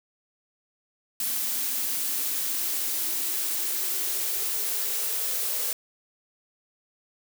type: noise with high-pass filter sweep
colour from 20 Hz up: blue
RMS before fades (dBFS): -28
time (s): 1.2-5.73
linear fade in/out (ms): 2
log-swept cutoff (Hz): 230 to 480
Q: 6
effects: none